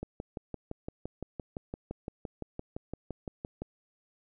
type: click train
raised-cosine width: 2 ms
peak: -23 dBFS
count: 22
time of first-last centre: 0.03-3.62 s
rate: 5.85 Hz
effects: none